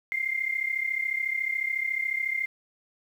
sine tone pair together, 2093 / 2127 Hz, C7 / C7, 0 / +28 cents, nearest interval unison, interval 28 cents, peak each -28 / -30 dBFS, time 0.12-2.46 s, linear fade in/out 0 ms, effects 9-bit

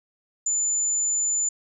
sine tone, 7040 Hz, A8, in tune, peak -21 dBFS, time 0.46-1.49 s, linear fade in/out 5 ms, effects none

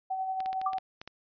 sine tone with tremolo, 759 Hz, F#5, 44 cents sharp, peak -28 dBFS, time 0.1-0.79 s, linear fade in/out 10 ms, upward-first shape sine, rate 11 Hz, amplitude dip 40%
clicks, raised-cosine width 0.2 ms, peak -24 dBFS, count 8, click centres 0.404 / 0.46 / 0.53 / 0.615 / 0.733 / 0.783 / 1.015 / 1.076 s
sine tone with exponential decay, 1174.7 Hz, D6, in tune, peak -24 dBFS, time 0.66-0.78 s, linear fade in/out 5 ms, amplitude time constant 25 ms
effects resampled to 11025 Hz

